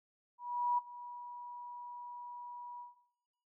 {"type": "tone with ADSR envelope", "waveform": "sine", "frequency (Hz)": 970, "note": "B5", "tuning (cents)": -31, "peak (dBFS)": -27, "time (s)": [0.38, 2.97], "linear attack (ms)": 400, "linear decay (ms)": 14, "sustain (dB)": -16, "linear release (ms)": 170, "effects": ["noise-tail reverb RT60 0.8 s tail -17 dB re dry"]}